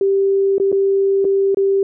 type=tone with dropouts; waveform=sine; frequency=392 Hz; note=G4; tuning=in tune; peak=-12 dBFS; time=0.01-1.83 s; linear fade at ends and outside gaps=2 ms; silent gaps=0.582-0.599 / 0.718-0.726 / 1.245-1.25 / 1.546-1.571 s; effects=none